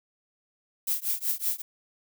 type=noise with tremolo; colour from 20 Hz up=violet; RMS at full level=-25 dBFS; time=0.87-1.62 s; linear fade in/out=5 ms; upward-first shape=triangle; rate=5.3 Hz; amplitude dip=100%; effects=none